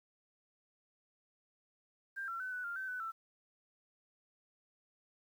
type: tone with pitch steps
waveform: sine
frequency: 1588 / 1356 / 1513 / 1487 / 1397 / 1539 / 1498 / 1333 Hz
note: G6 / E6 / F#6 / F#6 / F6 / G6 / F#6 / E6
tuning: +22 / +49 / +38 / +8 / 0 / -32 / +21 / +19 cents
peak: -38 dBFS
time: 2.16-3.12 s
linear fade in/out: 20 ms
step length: 120 ms
effects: 11-bit